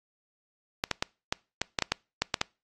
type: clicks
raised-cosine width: 0.2 ms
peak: -8 dBFS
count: 11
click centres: 0.839 / 0.913 / 1.025 / 1.325 / 1.616 / 1.788 / 1.823 / 1.92 / 2.22 / 2.342 / 2.414 s
effects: noise-tail reverb RT60 0.3 s tail -26 dB re dry + AAC 32 kbps